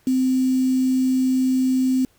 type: tone with quantisation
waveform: sine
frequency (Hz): 259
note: C4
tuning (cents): -17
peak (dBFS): -16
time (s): 0.07-2.05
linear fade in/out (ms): 2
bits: 6
effects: pink hiss -60 dBFS RMS until 2.18 s